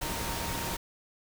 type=tone in noise; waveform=sine; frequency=927 Hz; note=A#5; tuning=10 cents flat; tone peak=-40 dBFS; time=0.01-0.77 s; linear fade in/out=10 ms; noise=pink; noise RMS=-34 dBFS; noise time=0.01-0.77 s; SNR=-9 dB; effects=none